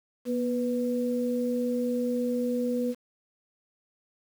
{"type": "tone pair together", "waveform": "sine", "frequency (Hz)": [242.4, 493.9], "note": ["B3", "B4"], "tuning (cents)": [-32, 0], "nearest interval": "octave", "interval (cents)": 1232, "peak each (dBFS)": [-27, -29], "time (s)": [0.25, 2.95], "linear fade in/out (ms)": 50, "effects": ["8-bit"]}